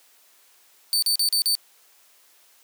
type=tone bursts; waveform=sawtooth; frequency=4555 Hz; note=C#8; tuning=46 cents sharp; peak=-16 dBFS; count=5; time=0.93-1.552 s; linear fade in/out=0 ms; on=94 ms; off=38 ms; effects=white hiss -57 dBFS RMS until 2.63 s + high-pass 400 Hz 12 dB/octave